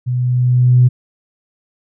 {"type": "tone with level ramp", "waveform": "sine", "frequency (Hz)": 124.7, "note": "B2", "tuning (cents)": 17, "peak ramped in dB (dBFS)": [-15, -4], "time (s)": [0.06, 0.89], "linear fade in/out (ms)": 20, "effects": ["tanh soft clip ceiling 0 dBFS"]}